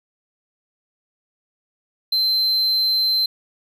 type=tone; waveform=triangle; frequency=4100 Hz; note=C8; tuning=36 cents flat; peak=-15 dBFS; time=2.12-3.26 s; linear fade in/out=5 ms; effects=none